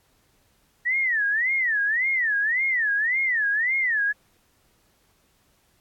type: tone with vibrato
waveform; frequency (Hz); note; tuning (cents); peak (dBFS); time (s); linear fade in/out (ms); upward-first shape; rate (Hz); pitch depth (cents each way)
sine; 1872; A#6; +7; -20; 0.85-4.13; 20; sine; 1.8; 240
effects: pink hiss -64 dBFS RMS until 5.8 s + AAC 64 kbps